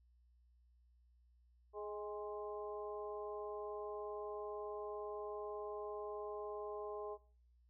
harmonic tone with a mistuned harmonic, 209.4 Hz, G#3, 15 cents sharp, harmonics 2 / 3 / 4 / 5, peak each -44 / -50 / -52 / -51 dBFS, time 1.73-7.18 s, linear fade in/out 50 ms, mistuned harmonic 4, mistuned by -35 cents, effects noise-tail reverb RT60 0.5 s tail -22 dB re dry + added 60 Hz sine -67 dBFS peak until 7.69 s

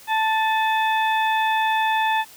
harmonic tone with a mistuned harmonic, 880 Hz, A5, in tune, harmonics 1 / 2 / 3 / 4, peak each -19 / -25 / -29 / -31 dBFS, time 0.07-2.25 s, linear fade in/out 50 ms, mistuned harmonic 3, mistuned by -51 cents, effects white hiss -46 dBFS RMS until 2.36 s

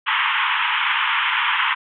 pink band-pass noise, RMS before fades -20 dBFS, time 0.06-1.75 s, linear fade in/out 20 ms, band 890 to 3300 Hz, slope 96 dB/octave, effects none

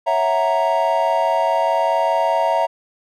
triangle chord, F# dominant seventh, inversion second, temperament equal, 554.4 / 659.3 / 740 / 932.3 Hz, C#5 / E5 / F#5 / A#5, 0 / 0 / 0 / 0 cents, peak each -22 / -17 / -22 / -17 dBFS, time 0.06-2.67 s, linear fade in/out 20 ms, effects none

